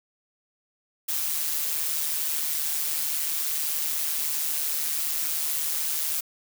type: noise with amplitude modulation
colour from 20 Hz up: blue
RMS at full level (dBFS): -25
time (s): 1.08-6.21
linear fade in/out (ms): 10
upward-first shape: sine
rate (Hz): 153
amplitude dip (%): 55
effects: none